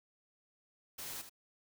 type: noise with echo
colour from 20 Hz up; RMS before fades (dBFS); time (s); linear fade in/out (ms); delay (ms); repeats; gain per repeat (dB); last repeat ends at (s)
white; -44; 0.98-1.22; 10; 76; 1; -9; 1.296
effects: none